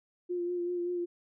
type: tone with vibrato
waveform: sine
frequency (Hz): 351.9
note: F4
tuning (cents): +13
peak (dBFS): -30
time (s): 0.29-1.06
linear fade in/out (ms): 20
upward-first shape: sine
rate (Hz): 5.2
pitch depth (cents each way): 24
effects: none